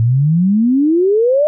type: exponential sweep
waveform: sine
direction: up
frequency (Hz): 110 to 617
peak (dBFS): -9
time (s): 0-1.47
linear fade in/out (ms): 0
effects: none